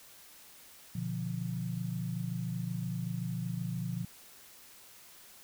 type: chord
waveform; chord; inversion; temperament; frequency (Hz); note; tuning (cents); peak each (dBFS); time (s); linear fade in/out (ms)
sine; B diminished; none; equal with one note detuned; 121.35 / 146.83 / 174.61; B2 / D3 / F3; -30 / 0 / 0; -37 / -40 / -36; 0.95-4.05; 5
effects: white hiss -55 dBFS RMS until 5.43 s